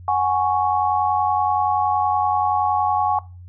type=chord; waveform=sine; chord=F# suspended second; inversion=none; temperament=equal; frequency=740 / 830.6 / 1108.7 Hz; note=F#5 / G#5 / C#6; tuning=0 / 0 / 0 cents; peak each=-22 / -19 / -22 dBFS; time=0.08-3.19 s; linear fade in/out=2 ms; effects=noise-tail reverb RT60 0.3 s tail -20 dB re dry + added 89 Hz sine -37 dBFS peak until 3.48 s